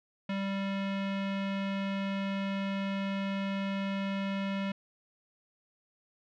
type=tone with low-pass filter; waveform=square; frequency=196 Hz; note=G3; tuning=in tune; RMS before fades=-33 dBFS; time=0.29-4.72 s; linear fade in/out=5 ms; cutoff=2800 Hz; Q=1.9; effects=none